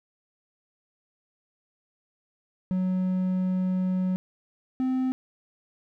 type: tone pair in turn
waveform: triangle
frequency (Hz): 185 / 258.5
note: F#3 / C4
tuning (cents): 0 / -21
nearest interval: tritone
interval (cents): 579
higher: second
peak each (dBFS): -21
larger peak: neither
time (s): 2.71-4.16 / 4.8-5.12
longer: first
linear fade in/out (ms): 0
effects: none